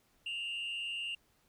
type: tone with frequency modulation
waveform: sine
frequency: 2794 Hz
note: F7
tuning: in tune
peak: -34 dBFS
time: 0.26-1.15 s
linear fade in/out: 5 ms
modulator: 163 Hz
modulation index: 0.54
effects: tanh soft clip ceiling -34 dBFS + pink hiss -71 dBFS RMS until 1.48 s